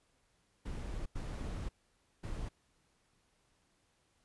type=noise bursts at uneven times; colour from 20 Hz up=brown; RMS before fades=-40 dBFS; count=3; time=0.65-1.06 / 1.15-1.69 / 2.23-2.49 s; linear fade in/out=10 ms; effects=pink hiss -74 dBFS RMS until 4.24 s + resampled to 24000 Hz